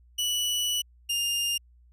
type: tone pair in turn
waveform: sawtooth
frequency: 2953 / 2810 Hz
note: F#7 / F7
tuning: -4 / +10 cents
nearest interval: minor second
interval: 86 cents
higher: first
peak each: -22 dBFS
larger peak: neither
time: 0.18-0.82 / 1.09-1.58 s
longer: first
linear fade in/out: 10 ms
effects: added 60 Hz sine -54 dBFS peak until 1.92 s + resampled to 32000 Hz